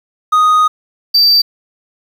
triangle tone pair in turn, 1244.5 / 4654 Hz, D#6 / D8, 0 / -17 cents, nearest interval octave + major seventh, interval 2283 cents, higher second, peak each -5 dBFS, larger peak neither, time 0.32-0.68 / 1.14-1.42 s, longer first, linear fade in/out 10 ms, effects 7-bit

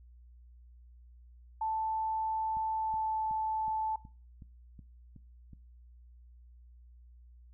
sine tone with pitch glide, 880 to 874.4 Hz, A5 to A5, 0 to -11 cents, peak -30 dBFS, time 1.61-3.96 s, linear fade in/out 5 ms, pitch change -11 cents, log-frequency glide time 2.74-3.18 s
click train, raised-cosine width 5 ms, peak -38 dBFS, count 9, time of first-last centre 2.57-5.533 s, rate 2.7 Hz
effects noise-tail reverb RT60 0.4 s tail -19 dB re dry + added 60 Hz sine -53 dBFS peak until 7.53 s

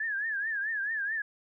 sine tone with vibrato, 1700 Hz, G#6, 40 cents sharp, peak -29 dBFS, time 0-1.22 s, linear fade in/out 5 ms, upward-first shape triangle, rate 4.6 Hz, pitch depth 150 cents each way, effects none

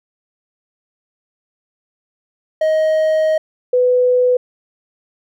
triangle / sine tone pair in turn, 628 / 498.4 Hz, D#5 / B4, +16 / +16 cents, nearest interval major third, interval 400 cents, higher first, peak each -10 dBFS, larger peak neither, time 2.61-3.38 / 3.73-4.37 s, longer first, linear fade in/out 5 ms, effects none

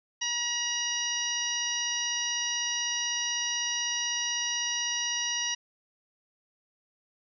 harmonic tone, 956 Hz, A#5, 43 cents sharp, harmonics 1 / 2 / 3 / 4 / 5 / 6, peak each -42 / -36 / -33 / -39 / -40 / -31 dBFS, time 0.21-5.55 s, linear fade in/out 10 ms, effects none

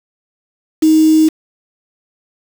sine tone with quantisation, 314.4 Hz, D#4, 18 cents sharp, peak -6 dBFS, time 0.82-1.29 s, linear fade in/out 10 ms, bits 4, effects none

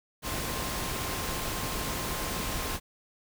sine tone in noise, 1056 Hz, C6, 16 cents sharp, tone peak -42 dBFS, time 0.22-2.8 s, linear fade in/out 50 ms, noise pink, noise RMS -33 dBFS, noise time 0.22-2.8 s, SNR -12 dB, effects none

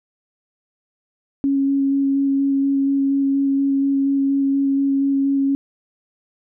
sine tone with vibrato, 275.4 Hz, C#4, 11 cents flat, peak -15 dBFS, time 1.44-5.55 s, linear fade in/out 0 ms, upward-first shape square, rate 4.2 Hz, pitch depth 8 cents each way, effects none

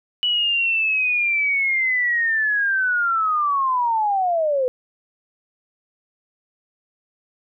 sine linear sweep, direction down, 2960 to 493.9 Hz, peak -17 dBFS, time 0.23-4.68 s, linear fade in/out 0 ms, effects none

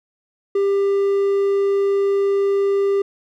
triangle tone, 397.1 Hz, G4, 22 cents sharp, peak -13 dBFS, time 0.55-3.02 s, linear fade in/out 5 ms, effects none

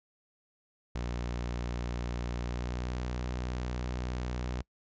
sawtooth tone with pitch glide, 60 to 61.65 Hz, B1 to B1, -49 to -2 cents, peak -29 dBFS, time 0.95-4.62 s, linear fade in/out 5 ms, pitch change +47 cents, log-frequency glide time 2.41-2.95 s, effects noise-tail reverb RT60 0.1 s tail -25 dB re dry + resampled to 16000 Hz

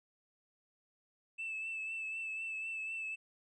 triangle tone with vibrato, 2637 Hz, E7, in tune, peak -35 dBFS, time 1.38-3.16 s, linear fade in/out 20 ms, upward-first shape triangle, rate 4 Hz, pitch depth 33 cents each way, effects tanh soft clip ceiling -34 dBFS + resampled to 24000 Hz

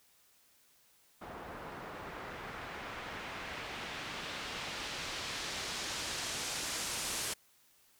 white noise with low-pass filter sweep, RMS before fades -41 dBFS, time 1.21-7.34 s, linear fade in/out 10 ms, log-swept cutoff 1000 to 9600 Hz, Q 0.89, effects white hiss -67 dBFS RMS until 7.99 s

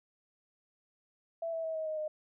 sine tone with pitch steps, 664 / 653.7 / 643.6 / 633.6 / 623.8 / 614.2 Hz, E5 / E5 / E5 / D#5 / D#5 / D#5, +12 / -15 / -42 / +31 / +4 / -23 cents, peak -33 dBFS, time 1.42-2.08 s, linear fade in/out 5 ms, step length 110 ms, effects none

